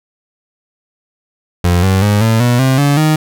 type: tone with pitch steps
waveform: 30% pulse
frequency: 88 / 95.41 / 103.45 / 112.16 / 121.61 / 131.85 / 142.96 / 155 Hz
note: F2 / G2 / G#2 / A2 / B2 / C3 / D3 / D#3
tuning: +14 / -46 / -6 / +34 / -26 / +14 / -46 / -6 cents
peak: -6 dBFS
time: 1.64-3.16 s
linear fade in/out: 5 ms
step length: 190 ms
effects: none